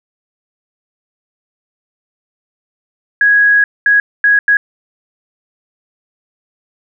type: tone bursts at uneven times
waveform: sine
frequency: 1660 Hz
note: G#6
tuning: 1 cent flat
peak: -6 dBFS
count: 4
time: 3.21-3.64 / 3.86-4 / 4.24-4.39 / 4.48-4.57 s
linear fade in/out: 2 ms
effects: none